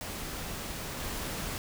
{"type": "noise with level steps", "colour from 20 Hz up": "pink", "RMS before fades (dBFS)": [-38, -36], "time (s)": [0.01, 1.58], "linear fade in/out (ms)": 0, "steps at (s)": 1, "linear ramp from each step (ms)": 2, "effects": []}